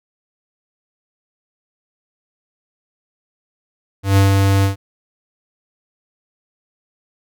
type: tone with ADSR envelope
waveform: square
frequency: 98 Hz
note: G2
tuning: in tune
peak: -9 dBFS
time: 4.03-4.76 s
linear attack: 140 ms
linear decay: 140 ms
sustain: -3 dB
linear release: 120 ms
effects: none